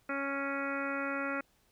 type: harmonic tone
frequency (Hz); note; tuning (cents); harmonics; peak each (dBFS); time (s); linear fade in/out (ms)
277.2; C#4; 0; 1 / 2 / 3 / 4 / 5 / 6 / 7 / 8 / 9; -38 / -39 / -47 / -44 / -37 / -45 / -43 / -46 / -45; 0.09-1.41; 5
effects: pink hiss -70 dBFS RMS until 1.71 s